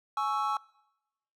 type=chord; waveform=triangle; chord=C# minor; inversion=second; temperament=equal with one note detuned; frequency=840.7 / 1108.7 / 1318.5 Hz; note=G#5 / C#6 / E6; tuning=+21 / 0 / 0 cents; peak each=-30 dBFS; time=0.17-0.57 s; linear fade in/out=2 ms; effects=noise-tail reverb RT60 0.9 s tail -23 dB re dry